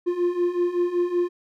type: beating tone pair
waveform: triangle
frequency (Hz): 348.3 / 353.6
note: F4 / F4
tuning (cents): -5 / +22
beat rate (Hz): 5.3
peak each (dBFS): -24 / -20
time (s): 0.06-1.29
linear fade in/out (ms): 20
effects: none